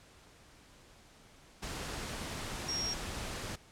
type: tone in noise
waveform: sine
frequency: 5588 Hz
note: F8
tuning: in tune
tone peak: -33 dBFS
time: 2.68-2.94 s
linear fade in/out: 10 ms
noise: pink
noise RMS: -40 dBFS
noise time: 1.62-3.56 s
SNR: +4 dB
effects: pink hiss -59 dBFS RMS until 3.71 s + low-pass 9000 Hz 12 dB/octave